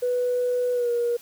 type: tone with pitch glide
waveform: sine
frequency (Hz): 493.9 to 476.2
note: B4 to A#4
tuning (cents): 0 to +37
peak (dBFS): -20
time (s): 0.02-1.17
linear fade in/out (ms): 10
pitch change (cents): -63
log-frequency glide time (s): 0.73-0.9
effects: tanh soft clip ceiling -16 dBFS + white hiss -49 dBFS RMS until 1.21 s